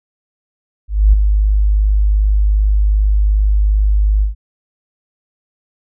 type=tone with ADSR envelope; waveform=sine; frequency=51.3 Hz; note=G#1; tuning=21 cents flat; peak=-3 dBFS; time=0.88-4.35 s; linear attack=250 ms; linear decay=11 ms; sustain=-6 dB; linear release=130 ms; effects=none